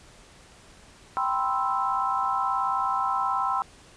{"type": "chord", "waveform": "sine", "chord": "C major seventh", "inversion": "second", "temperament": "equal", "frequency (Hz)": [784, 987.8, 1046.5, 1318.5], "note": ["G5", "B5", "C6", "E6"], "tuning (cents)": [0, 0, 0, 0], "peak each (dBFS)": [-29, -30, -28, -28], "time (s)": [1.17, 3.62], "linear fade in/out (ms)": 0, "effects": ["pink hiss -52 dBFS RMS until 3.96 s", "resampled to 22050 Hz"]}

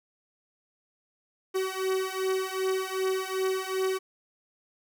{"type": "beating tone pair", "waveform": "45% pulse", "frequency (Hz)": [377.1, 379.7], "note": ["F#4", "F#4"], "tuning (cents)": [33, 45], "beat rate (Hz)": 2.6, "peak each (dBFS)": -30, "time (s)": [1.54, 3.99], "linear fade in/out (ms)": 20, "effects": []}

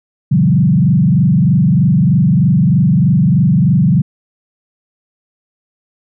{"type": "tone with frequency modulation", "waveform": "sine", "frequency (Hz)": 160, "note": "D#3", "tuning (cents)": 49, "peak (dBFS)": -7, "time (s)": [0.31, 4.02], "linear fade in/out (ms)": 10, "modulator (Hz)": 23.2, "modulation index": 1.6, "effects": []}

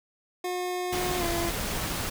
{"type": "tone with pitch glide", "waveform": "25% pulse", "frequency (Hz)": [360.8, 341.1], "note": ["F#4", "F4"], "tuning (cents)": [-44, -41], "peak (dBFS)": -25, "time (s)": [0.44, 1.5], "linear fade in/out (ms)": 5, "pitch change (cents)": -97, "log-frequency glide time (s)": [1.18, 1.24]}
{"type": "noise", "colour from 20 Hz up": "pink", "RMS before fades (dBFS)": -31, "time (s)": [0.92, 2.1], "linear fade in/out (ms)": 10}
{"effects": []}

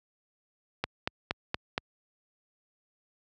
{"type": "click train", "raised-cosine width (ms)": 0.3, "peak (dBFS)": -12, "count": 5, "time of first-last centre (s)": [0.84, 1.779], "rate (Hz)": 4.26, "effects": ["high-pass 60 Hz 12 dB/octave"]}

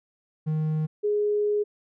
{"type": "tone pair in turn", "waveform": ["triangle", "sine"], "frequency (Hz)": [155.56, 416.2], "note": ["D#3", "G#4"], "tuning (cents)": [0, 4], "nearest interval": "octave + perfect fourth", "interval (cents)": 1704, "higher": "second", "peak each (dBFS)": -21, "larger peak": "neither", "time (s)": [[0.46, 0.87], [1.03, 1.64]], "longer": "second", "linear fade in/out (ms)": 20, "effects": []}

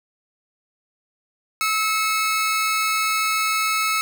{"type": "tone pair together", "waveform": "sawtooth", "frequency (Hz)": [1299, 2185], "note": ["E6", "C#7"], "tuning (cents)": [-26, -26], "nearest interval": "major sixth", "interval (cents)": 900, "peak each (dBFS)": [-17, -21], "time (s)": [1.61, 4.01], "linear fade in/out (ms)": 0, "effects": []}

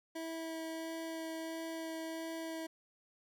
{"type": "tone with vibrato", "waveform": "25% pulse", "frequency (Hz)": 325, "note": "E4", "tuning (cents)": -24, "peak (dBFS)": -36, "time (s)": [0.15, 2.67], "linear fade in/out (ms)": 10, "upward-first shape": "sine", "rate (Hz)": 1.5, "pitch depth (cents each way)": 9, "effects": []}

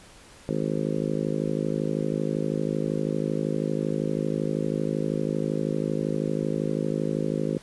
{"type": "harmonic tone", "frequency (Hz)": 52.7, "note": "G#1", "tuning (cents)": 26, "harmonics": [3, 4, 5, 6, 7, 8, 9, 10], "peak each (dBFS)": [-30, -31, -32, -33, -33, -34, -35, -35], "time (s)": [0.49, 7.58], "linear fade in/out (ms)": 0, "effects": ["pink hiss -50 dBFS RMS until 7.62 s", "resampled to 24000 Hz"]}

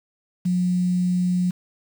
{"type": "tone with quantisation", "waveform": "sine", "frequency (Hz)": 180, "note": "F#3", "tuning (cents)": -47, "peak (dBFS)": -18, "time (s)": [0.45, 1.51], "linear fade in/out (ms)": 10, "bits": 7, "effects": []}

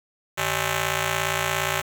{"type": "ring-modulated tone", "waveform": "5% pulse", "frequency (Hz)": 239.1, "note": "A#3", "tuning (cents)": 44, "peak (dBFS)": -8, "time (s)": [0.37, 1.82], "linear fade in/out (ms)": 20, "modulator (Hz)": 330, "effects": ["high-pass 100 Hz 12 dB/octave", "7-bit"]}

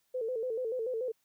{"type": "tone with vibrato", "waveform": "sine", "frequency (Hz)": 477.2, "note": "A#4", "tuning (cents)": 41, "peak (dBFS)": -31, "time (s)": [0.14, 1.12], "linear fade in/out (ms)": 10, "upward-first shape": "square", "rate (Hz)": 6.9, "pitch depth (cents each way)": 110, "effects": ["white hiss -75 dBFS RMS until 1.24 s"]}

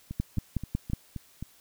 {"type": "two click trains", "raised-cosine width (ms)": 5, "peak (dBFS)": [-23, -15], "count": [6, 5], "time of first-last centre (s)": [[0.11, 1.426], [0.2, 0.934]], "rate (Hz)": [3.8, 5.45], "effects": ["white hiss -59 dBFS RMS until 1.6 s"]}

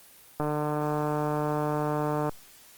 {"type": "click train", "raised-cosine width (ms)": 1, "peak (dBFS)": -15, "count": 285, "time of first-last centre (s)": [0.4, 2.293], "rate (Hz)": 150, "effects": ["white hiss -53 dBFS RMS until 2.77 s", "Opus 24 kbps"]}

